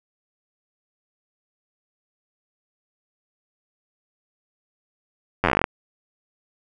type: slowing click train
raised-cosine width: 0.5 ms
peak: -3 dBFS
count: 13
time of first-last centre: 5.44-5.641 s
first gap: 10 ms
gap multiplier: 1.09
effects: none